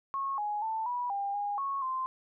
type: tone with pitch steps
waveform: sine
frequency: 1093 / 834 / 886 / 977 / 800 / 817 / 1101 / 1042 Hz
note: C#6 / G#5 / A5 / B5 / G5 / G#5 / C#6 / C6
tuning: -25 / +7 / +12 / -19 / +35 / -29 / -12 / -7 cents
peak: -30 dBFS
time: 0.14-2.06 s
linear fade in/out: 0 ms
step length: 240 ms
effects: none